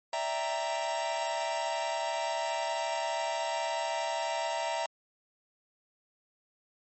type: chord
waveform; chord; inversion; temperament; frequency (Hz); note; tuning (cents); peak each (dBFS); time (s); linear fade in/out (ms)
45% pulse; E half-diminished seventh; third; equal; 587.3 / 659.3 / 784 / 932.3; D5 / E5 / G5 / Bb5; 0 / 0 / 0 / 0; -40 / -34 / -39 / -34; 0.13-4.86; 2
effects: MP3 32 kbps